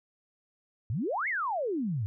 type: exponential two-way sweep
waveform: sine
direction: up then down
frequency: 94.6 to 2232 to 94.6 Hz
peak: -28 dBFS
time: 0.9-2.06 s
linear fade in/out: 0 ms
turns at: 1.28 s
effects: none